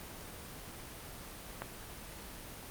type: click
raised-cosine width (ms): 0.5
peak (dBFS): -21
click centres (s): 1.62
effects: pink hiss -47 dBFS RMS until 2.7 s + Opus 24 kbps